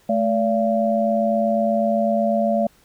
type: tone cluster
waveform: sine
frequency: 217.5 / 574 / 682 Hz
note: A3 / D5 / F5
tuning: -20 / -40 / -41 cents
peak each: -21 dBFS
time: 0.09-2.67 s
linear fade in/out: 5 ms
effects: pink hiss -56 dBFS RMS until 2.84 s